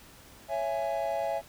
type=chord; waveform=triangle; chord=C# minor; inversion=none; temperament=just; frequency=554.4 / 665.2 / 831.5 Hz; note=C#5 / E5 / G#5; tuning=0 / +16 / +2 cents; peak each=-32 / -29 / -32 dBFS; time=0.48-1.42 s; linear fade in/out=50 ms; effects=pink hiss -53 dBFS RMS until 1.48 s